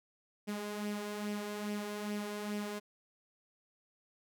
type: tone with flanger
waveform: sawtooth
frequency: 207.7 Hz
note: G#3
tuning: in tune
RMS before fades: -39 dBFS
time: 0.47-2.8 s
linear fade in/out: 20 ms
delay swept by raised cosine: 0.36 to 2.96 ms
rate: 2.4 Hz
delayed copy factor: +0.5
effects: none